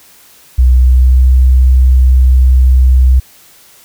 sine tone with pitch glide, 62.7 to 63.94 Hz, B1 to C2, +27 to -39 cents, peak -3 dBFS, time 0.58-3.2 s, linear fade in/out 10 ms, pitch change +34 cents, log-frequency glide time 0.72-1.23 s, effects white hiss -42 dBFS RMS until 3.84 s

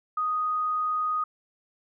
sine tone, 1244.5 Hz, D#6, in tune, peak -24 dBFS, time 0.17-1.24 s, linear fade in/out 5 ms, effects none

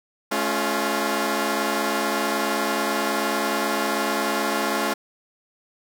10% pulse chord, A augmented, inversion none, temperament equal with one note detuned, 214.6 / 277.2 / 349.2 Hz, A3 / C#4 / E#4, -43 / 0 / 0 cents, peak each -18 dBFS, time 0.31-4.94 s, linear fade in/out 10 ms, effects none

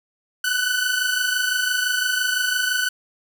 sawtooth tone pair together, 1483 / 1508.9 Hz, F#6 / F#6, +4 / +34 cents, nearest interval unison, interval 30 cents, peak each -19 dBFS, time 0.44-2.89 s, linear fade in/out 5 ms, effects none

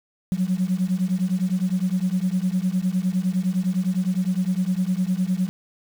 sine beating tone pair, 179.5 / 189.3 Hz, F3 / F#3, +48 / +40 cents, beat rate 9.8 Hz, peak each -22 dBFS, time 0.32-5.49 s, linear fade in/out 0 ms, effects tanh soft clip ceiling -13 dBFS + 7-bit

